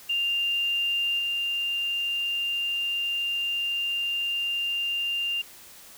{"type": "tone with level steps", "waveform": "sine", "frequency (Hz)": 2794, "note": "F7", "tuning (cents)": 0, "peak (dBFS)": [-23, -25], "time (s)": [0.09, 5.42], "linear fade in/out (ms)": 10, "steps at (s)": 1.19, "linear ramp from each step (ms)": 2, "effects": ["white hiss -48 dBFS RMS until 5.97 s"]}